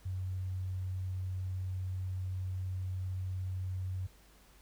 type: tone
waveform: sine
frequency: 93 Hz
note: F#2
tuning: 9 cents sharp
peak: -34 dBFS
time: 0.05-4.07 s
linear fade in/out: 10 ms
effects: added 50 Hz sine -61 dBFS peak until 4.61 s + pink hiss -63 dBFS RMS until 4.61 s